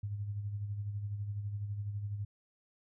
sine tone with tremolo, 102.5 Hz, G#2, 22 cents flat, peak -33 dBFS, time 0.03-2.25 s, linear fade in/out 5 ms, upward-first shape sine, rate 12 Hz, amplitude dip 50%, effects none

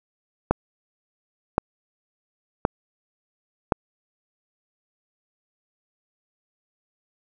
click train, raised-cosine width 1 ms, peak -3 dBFS, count 4, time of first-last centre 0.51-3.722 s, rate 0.934 Hz, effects none

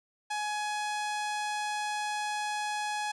sawtooth tone, 840 Hz, G#5, 19 cents sharp, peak -27 dBFS, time 0.3-3.12 s, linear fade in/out 10 ms, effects resampled to 22050 Hz

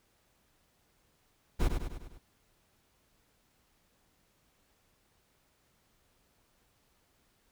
brown noise with echo, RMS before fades -26 dBFS, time 1.59-1.69 s, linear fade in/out 20 ms, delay 100 ms, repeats 5, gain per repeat -5 dB, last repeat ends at 2.19 s, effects pink hiss -71 dBFS RMS until 7.51 s

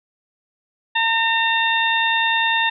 harmonic tone, 910 Hz, A#5, 42 cents flat, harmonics 1 / 2 / 3 / 4, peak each -21 / -20 / -23 / -23 dBFS, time 0.95-2.7 s, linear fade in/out 10 ms, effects none

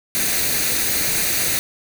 white noise with comb filter, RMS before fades -20 dBFS, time 0.15-1.59 s, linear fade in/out 0 ms, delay 0.47 ms, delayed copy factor +0.55, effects none

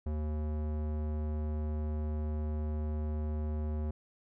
square tone with low-pass filter, 76.2 Hz, D#2, 36 cents flat, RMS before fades -34 dBFS, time 0.06-3.91 s, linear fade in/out 5 ms, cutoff 720 Hz, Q 0.6, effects none

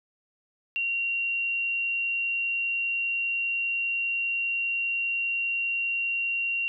sine tone, 2755 Hz, F7, 24 cents flat, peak -25 dBFS, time 0.76-6.68 s, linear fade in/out 0 ms, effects none

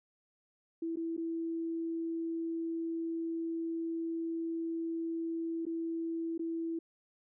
sine tone with dropouts, 330.1 Hz, E4, 2 cents sharp, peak -33 dBFS, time 0.82-6.79 s, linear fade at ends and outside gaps 5 ms, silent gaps 0.959-0.969 / 1.167-1.177 / 5.654-5.665 / 6.379-6.393 s, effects none

